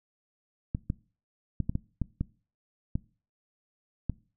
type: clicks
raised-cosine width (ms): 5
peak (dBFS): -16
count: 9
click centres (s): 0.749 / 0.901 / 1.603 / 1.695 / 1.754 / 2.017 / 2.21 / 2.955 / 4.097
effects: noise-tail reverb RT60 0.4 s tail -22 dB re dry